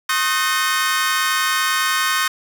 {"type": "tone cluster", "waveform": "sawtooth", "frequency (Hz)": [1076, 1252, 1522, 1833], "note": ["C6", "D#6", "F#6", "A#6"], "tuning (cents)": [48, 10, 48, -30], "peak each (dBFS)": -19, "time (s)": [0.09, 2.28], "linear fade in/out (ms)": 5, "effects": []}